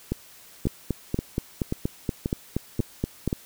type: two click trains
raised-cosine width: 3 ms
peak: -11 / -12 dBFS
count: 12 / 7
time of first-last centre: 0.67-3.277 / 0.12-3.329 s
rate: 4.22 / 1.87 Hz
effects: white hiss -50 dBFS RMS until 3.45 s